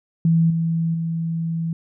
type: tone with level steps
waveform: sine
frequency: 164.81 Hz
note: E3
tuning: in tune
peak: -13 / -18 / -21 dBFS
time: 0.25-1.73 s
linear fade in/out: 2 ms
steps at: 0.5 / 0.94 s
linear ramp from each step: 5 ms
effects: none